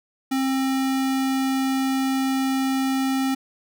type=tone; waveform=square; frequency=266.1 Hz; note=C4; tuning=29 cents sharp; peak=-21 dBFS; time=0.31-3.35 s; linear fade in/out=10 ms; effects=none